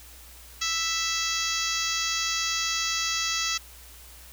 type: harmonic tone with a mistuned harmonic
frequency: 659.3 Hz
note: E5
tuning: in tune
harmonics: 2 / 3 / 4 / 5 / 6 / 7 / 8 / 9 / 10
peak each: -34 / -34 / -34 / -34 / -34 / -34 / -34 / -34 / -34 dBFS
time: 0.61-3.58 s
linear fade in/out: 10 ms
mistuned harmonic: 10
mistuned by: +16 cents
effects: added 60 Hz sine -49 dBFS peak until 4.32 s + white hiss -49 dBFS RMS until 4.32 s